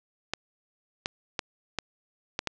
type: clicks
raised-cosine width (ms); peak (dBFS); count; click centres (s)
0.2; -11; 6; 0.336 / 1.059 / 1.392 / 1.787 / 2.391 / 2.473
effects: resampled to 16000 Hz + 7-bit